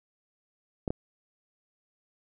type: clicks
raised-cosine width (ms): 2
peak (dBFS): -16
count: 2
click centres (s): 0.878 / 0.905
effects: none